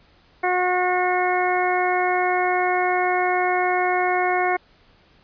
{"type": "harmonic tone", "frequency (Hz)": 362.7, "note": "F#4", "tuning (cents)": -34, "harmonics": [1, 2, 3, 4, 5, 6], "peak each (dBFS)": [-24, -21, -28, -29, -29, -27], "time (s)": [0.43, 4.57], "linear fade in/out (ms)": 10, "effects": ["pink hiss -56 dBFS RMS until 5.23 s", "resampled to 11025 Hz"]}